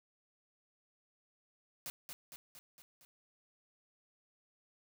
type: noise with echo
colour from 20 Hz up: white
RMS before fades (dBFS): -43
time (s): 1.86-1.9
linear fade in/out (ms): 0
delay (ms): 230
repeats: 5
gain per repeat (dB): -4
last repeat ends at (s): 3.05
effects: none